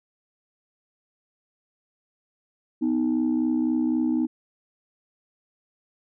sine tone pair together, 249.1 / 313 Hz, B3 / D#4, +15 / +10 cents, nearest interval major third, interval 395 cents, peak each -22 dBFS, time 2.81-4.27 s, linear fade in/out 20 ms, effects tanh soft clip ceiling -16 dBFS

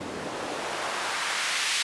white noise with band-pass filter sweep, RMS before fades -30 dBFS, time 0-1.83 s, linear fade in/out 10 ms, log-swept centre 270 to 2900 Hz, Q 0.86, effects resampled to 24000 Hz

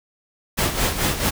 pink noise with tremolo, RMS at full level -19 dBFS, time 0.57-1.31 s, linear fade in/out 20 ms, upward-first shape sine, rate 4.6 Hz, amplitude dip 65%, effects none

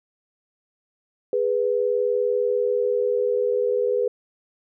sine tone pair together, 412.8 / 493 Hz, G#4 / B4, -10 / -3 cents, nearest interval minor third, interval 307 cents, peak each -23 / -21 dBFS, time 1.33-4.08 s, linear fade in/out 2 ms, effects none

